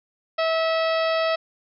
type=harmonic tone; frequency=649 Hz; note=E5; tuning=27 cents flat; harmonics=1 / 2 / 3 / 4 / 5 / 6 / 7 / 8; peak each=-21 / -27 / -31 / -33 / -35 / -37 / -38 / -39 dBFS; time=0.38-1.36 s; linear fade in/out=10 ms; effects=none